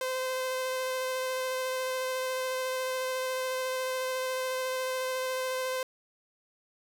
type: tone with vibrato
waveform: sawtooth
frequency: 516 Hz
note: C5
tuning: 24 cents flat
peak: -26 dBFS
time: 0.01-5.83 s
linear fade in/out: 2 ms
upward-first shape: square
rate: 14 Hz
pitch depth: 8 cents each way
effects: none